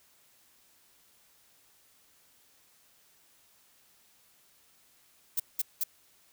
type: noise bursts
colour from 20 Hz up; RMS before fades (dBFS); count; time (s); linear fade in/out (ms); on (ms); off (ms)
violet; -29; 3; 5.37-5.837; 5; 29; 190
effects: white hiss -64 dBFS RMS until 6.32 s